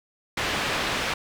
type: low-pass noise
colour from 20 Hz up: white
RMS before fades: -27 dBFS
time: 0.37-1.14 s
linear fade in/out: 5 ms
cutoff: 2800 Hz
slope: 12 dB/octave
effects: none